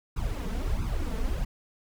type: noise with flanger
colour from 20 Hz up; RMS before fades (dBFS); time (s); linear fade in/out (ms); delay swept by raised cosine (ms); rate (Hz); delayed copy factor
brown; -29; 0.16-1.45; 10; 0.78 to 4.58; 1.5; +1
effects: none